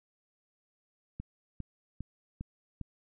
click train, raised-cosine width 5 ms, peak -26 dBFS, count 5, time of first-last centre 1.2-2.813 s, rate 2.48 Hz, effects none

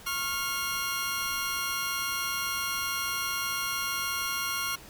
20% pulse tone cluster, 1091 / 1398 / 5790 Hz, C#6 / F6 / F#8, -28 / +1 / -38 cents, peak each -29 / -27 / -31 dBFS, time 0.06-4.76 s, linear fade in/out 10 ms, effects pink hiss -49 dBFS RMS until 4.89 s

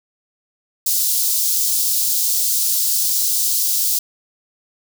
white high-pass noise, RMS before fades -18 dBFS, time 0.86-3.99 s, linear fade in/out 5 ms, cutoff 4400 Hz, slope 24 dB/octave, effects none

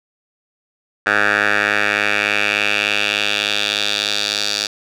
10% pulse tone with band-pass filter sweep, 103.4 Hz, G#2, 7 cents flat, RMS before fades -18 dBFS, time 1.06-4.67 s, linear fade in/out 5 ms, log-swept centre 1600 to 4600 Hz, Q 2.7, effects none

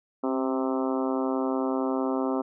harmonic tone with a mistuned harmonic, 130.81 Hz, C3, in tune, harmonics 2 / 3 / 4 / 5 / 6 / 7 / 8 / 9 / 10, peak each -27 / -31 / -33 / -35 / -37 / -38 / -39 / -40 / -41 dBFS, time 0.23-2.42 s, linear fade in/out 10 ms, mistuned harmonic 2, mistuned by +30 cents, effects none

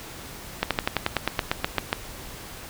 slowing click train, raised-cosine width 0.3 ms, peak -5 dBFS, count 13, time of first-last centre 0.63-1.929 s, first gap 77 ms, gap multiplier 1.06, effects pink hiss -40 dBFS RMS until 2.69 s

